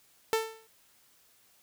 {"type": "tone with exponential decay", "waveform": "sawtooth", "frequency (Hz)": 445.1, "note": "A4", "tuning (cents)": 20, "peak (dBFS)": -19, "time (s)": [0.33, 0.67], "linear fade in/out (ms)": 0, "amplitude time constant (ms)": 72, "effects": ["white hiss -64 dBFS RMS until 1.62 s"]}